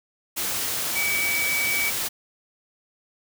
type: tone in noise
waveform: sine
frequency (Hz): 2282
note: C#7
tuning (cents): +50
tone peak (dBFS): -23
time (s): 0.95-1.91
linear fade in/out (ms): 20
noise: white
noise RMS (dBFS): -27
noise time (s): 0.36-2.09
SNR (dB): +1
effects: none